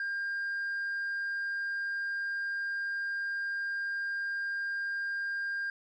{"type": "tone", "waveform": "sine", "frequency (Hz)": 1603, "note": "G6", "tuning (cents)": 38, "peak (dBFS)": -29, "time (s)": [0, 5.7], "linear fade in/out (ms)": 2, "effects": ["tanh soft clip ceiling -30 dBFS"]}